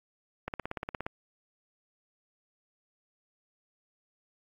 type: click train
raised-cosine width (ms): 0.5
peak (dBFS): -19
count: 11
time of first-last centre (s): 0.48-1.065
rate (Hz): 17.1
effects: AAC 48 kbps